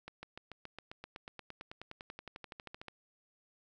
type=accelerating click train; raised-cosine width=0.3 ms; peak=-29 dBFS; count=28; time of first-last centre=0.08-2.883 s; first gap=150 ms; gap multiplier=0.97; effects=none